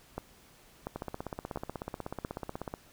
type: two click trains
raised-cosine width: 1 ms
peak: -21 / -22 dBFS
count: 4 / 30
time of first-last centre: 0.18-2.249 / 0.96-2.739 s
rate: 1.45 / 16.3 Hz
effects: pink hiss -59 dBFS RMS until 2.92 s